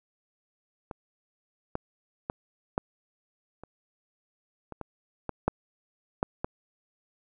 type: clicks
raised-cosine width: 1 ms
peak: -23 / -16 / -16 / -12 / -29 / -25 / -22 / -17 / -9 / -11 / -15 dBFS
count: 11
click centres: 0.912 / 1.754 / 2.299 / 2.779 / 3.636 / 4.723 / 4.813 / 5.293 / 5.48 / 6.229 / 6.445 s
effects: none